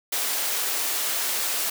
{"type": "high-pass noise", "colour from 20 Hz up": "white", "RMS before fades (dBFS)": -26, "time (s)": [0.12, 1.7], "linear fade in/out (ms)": 5, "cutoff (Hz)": 380, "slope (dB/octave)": 12, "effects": []}